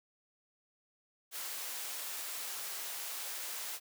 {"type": "high-pass noise", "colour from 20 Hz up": "white", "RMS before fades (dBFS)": -41, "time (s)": [1.31, 3.8], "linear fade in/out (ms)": 50, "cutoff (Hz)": 510, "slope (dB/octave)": 12, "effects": []}